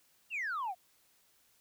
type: exponential sweep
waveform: sine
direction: down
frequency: 2881 to 692 Hz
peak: -32 dBFS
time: 0.3-0.75 s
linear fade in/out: 50 ms
effects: tanh soft clip ceiling -31 dBFS + white hiss -69 dBFS RMS until 1.6 s